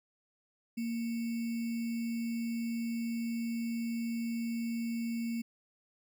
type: tone with sample-and-hold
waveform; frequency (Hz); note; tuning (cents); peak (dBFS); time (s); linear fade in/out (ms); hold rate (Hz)
sine; 231.5; A#3; -12; -32; 0.77-5.42; 10; 2450
effects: none